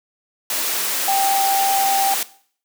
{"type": "tone in noise", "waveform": "sine", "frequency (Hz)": 784, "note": "G5", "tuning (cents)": 0, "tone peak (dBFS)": -16, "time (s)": [1.08, 2.14], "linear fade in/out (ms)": 2, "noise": "white", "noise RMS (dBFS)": -22, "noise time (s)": [0.5, 2.23], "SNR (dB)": 3, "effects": ["noise-tail reverb RT60 0.5 s tail -17 dB re dry", "high-pass 300 Hz 12 dB/octave"]}